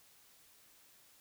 silence, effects white hiss -64 dBFS RMS until 1.2 s

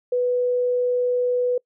sine tone, 493.9 Hz, B4, in tune, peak -18 dBFS, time 0.12-1.58 s, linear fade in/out 5 ms, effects noise-tail reverb RT60 0.1 s tail -26 dB re dry

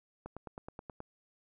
click train, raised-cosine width 1 ms, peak -29 dBFS, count 8, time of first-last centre 0.26-1.004 s, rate 9.41 Hz, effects none

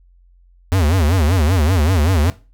square tone with vibrato, 83.7 Hz, E2, 27 cents sharp, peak -13 dBFS, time 0.72-2.3 s, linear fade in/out 0 ms, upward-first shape sine, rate 5.2 Hz, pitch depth 250 cents each way, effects noise-tail reverb RT60 0.3 s tail -17 dB re dry + added 44 Hz sine -47 dBFS peak until 2.53 s

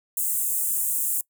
pink high-pass noise, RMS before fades -25 dBFS, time 0.17-1.21 s, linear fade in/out 2 ms, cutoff 7800 Hz, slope 48 dB/octave, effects noise-tail reverb RT60 0.1 s tail -23 dB re dry

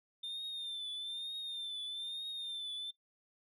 sine tone with vibrato, 3597 Hz, A7, 37 cents sharp, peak -36 dBFS, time 0.23-2.91 s, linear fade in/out 10 ms, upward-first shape triangle, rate 1.1 Hz, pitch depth 72 cents each way, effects noise-tail reverb RT60 0.1 s tail -17 dB re dry + tanh soft clip ceiling -38 dBFS

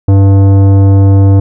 triangle tone with tanh clipping, 98 Hz, G2, in tune, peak -4 dBFS, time 0.08-1.4 s, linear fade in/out 5 ms, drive 18 dB, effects none

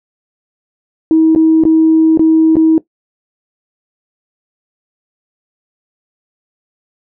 sine tone with dropouts, 320 Hz, D#4, 49 cents sharp, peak -4 dBFS, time 1.11-2.78 s, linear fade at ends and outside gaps 1 ms, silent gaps 1.35-1.36 / 1.637-1.652 / 2.174-2.194 / 2.556-2.567 s, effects noise-tail reverb RT60 0.1 s tail -17 dB re dry + tanh soft clip ceiling 0 dBFS

